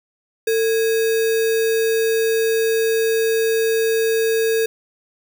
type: tone with sample-and-hold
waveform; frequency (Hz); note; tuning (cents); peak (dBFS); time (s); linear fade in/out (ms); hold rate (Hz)
sine; 450; A4; +39; -15; 0.47-4.66; 5; 2100
effects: none